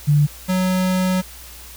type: tone pair in turn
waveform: sine / square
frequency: 146.83 / 184.99 Hz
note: D3 / F#3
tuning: 0 / 0 cents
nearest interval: major third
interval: 400 cents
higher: second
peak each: -11 / -17 dBFS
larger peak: first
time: 0.07-0.27 / 0.48-1.22 s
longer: second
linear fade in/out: 20 ms
effects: added 60 Hz sine -41 dBFS peak until 1.76 s + white hiss -40 dBFS RMS until 1.76 s